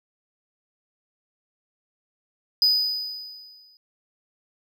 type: tone with exponential decay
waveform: triangle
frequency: 4978 Hz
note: D#8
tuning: in tune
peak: -13 dBFS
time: 2.62-3.77 s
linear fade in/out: 1 ms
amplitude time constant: 250 ms
effects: none